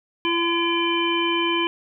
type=harmonic tone; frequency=339.3 Hz; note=F4; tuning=50 cents flat; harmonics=1 / 3 / 5 / 7 / 9; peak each=-23 / -25 / -34 / -26 / -26 dBFS; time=0.25-1.67 s; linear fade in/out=0 ms; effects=none